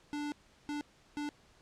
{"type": "tone bursts at uneven times", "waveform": "square", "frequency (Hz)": 293.7, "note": "D4", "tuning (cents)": 0, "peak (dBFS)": -36, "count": 3, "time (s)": [[0.13, 0.32], [0.69, 0.81], [1.17, 1.29]], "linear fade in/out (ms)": 0, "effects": ["pink hiss -64 dBFS RMS until 1.61 s", "low-pass 7000 Hz 12 dB/octave"]}